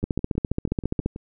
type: two click trains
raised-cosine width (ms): 3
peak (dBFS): -21 / -10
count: 8 / 16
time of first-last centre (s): 0.03-1.161 / 0.04-1.06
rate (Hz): 6.19 / 14.7
effects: none